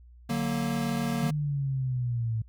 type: chord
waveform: square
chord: D augmented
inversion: none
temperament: equal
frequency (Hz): 146.83 / 185 / 233.1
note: D3 / F#3 / A#3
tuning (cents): 0 / 0 / 0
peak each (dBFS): -33 / -34 / -30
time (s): 0.29-1.31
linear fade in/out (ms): 10
type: exponential sweep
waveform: sine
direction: down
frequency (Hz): 155.56 to 110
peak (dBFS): -26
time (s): 1.23-2.42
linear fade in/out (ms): 5
effects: added 60 Hz sine -49 dBFS peak until 2.48 s